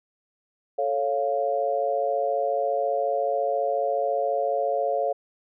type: chord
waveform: sine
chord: A augmented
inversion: none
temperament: equal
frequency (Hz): 440 / 554.4 / 698.5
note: A4 / C#5 / E#5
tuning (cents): 0 / 0 / 0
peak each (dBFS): -29 / -25 / -26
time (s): 0.78-5.13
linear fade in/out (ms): 10
effects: none